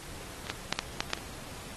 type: clicks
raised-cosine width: 0.2 ms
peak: -21 / -13 / -8 / -28 / -10 / -10 / -21 / -9 / -24 dBFS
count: 9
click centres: 0.469 / 0.5 / 0.726 / 0.76 / 0.79 / 1.005 / 1.103 / 1.134 / 1.175 s
effects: pink hiss -45 dBFS RMS until 1.76 s + AAC 32 kbps